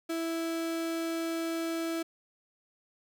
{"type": "tone", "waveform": "35% pulse", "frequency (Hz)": 329.6, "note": "E4", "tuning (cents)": 0, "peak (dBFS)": -29, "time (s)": [0.09, 2.03], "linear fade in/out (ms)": 10, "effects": []}